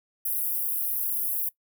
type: high-pass noise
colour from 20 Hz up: pink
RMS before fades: -28 dBFS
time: 0.25-1.49 s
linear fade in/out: 5 ms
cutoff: 11000 Hz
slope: 48 dB/octave
effects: noise-tail reverb RT60 0.1 s tail -20 dB re dry